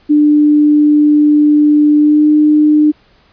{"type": "tone with pitch glide", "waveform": "sine", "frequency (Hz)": [297.6, 301.8], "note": ["D4", "D4"], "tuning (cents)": [23, 47], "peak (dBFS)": -5, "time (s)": [0.09, 2.92], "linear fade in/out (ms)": 20, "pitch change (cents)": 24, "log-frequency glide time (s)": [1.97, 2.26], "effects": ["pink hiss -50 dBFS RMS until 3.32 s", "resampled to 11025 Hz"]}